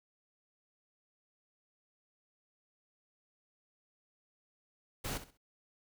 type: noise with echo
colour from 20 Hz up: pink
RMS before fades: -38 dBFS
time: 5.04-5.18 s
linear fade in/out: 10 ms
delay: 65 ms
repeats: 3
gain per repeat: -12 dB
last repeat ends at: 5.375 s
effects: none